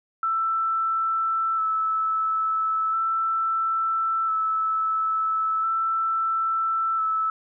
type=tone with vibrato; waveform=sine; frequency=1318.5 Hz; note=E6; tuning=in tune; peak=-21 dBFS; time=0.23-7.3 s; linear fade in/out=2 ms; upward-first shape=square; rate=0.37 Hz; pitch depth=14 cents each way; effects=none